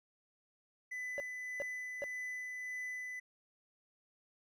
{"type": "tone with tremolo", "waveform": "triangle", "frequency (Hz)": 2001, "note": "B6", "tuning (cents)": 22, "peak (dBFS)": -37, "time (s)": [0.91, 3.2], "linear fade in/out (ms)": 10, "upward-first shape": "sine", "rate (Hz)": 1.7, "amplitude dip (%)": 25}
{"type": "tone bursts", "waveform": "triangle", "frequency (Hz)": 569, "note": "C#5", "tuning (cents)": 45, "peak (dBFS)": -34, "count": 3, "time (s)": [1.18, 2.04], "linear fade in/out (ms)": 0, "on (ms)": 20, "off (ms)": 400}
{"effects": []}